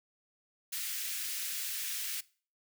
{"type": "high-pass noise", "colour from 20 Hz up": "white", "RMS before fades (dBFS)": -37, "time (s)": [0.72, 2.21], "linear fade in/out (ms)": 10, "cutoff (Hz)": 1700, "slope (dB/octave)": 24, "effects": ["noise-tail reverb RT60 0.4 s tail -21 dB re dry"]}